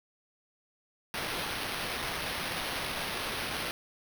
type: noise with sample-and-hold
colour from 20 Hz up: blue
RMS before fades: -35 dBFS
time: 1.14-3.71 s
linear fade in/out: 0 ms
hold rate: 7350 Hz
effects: none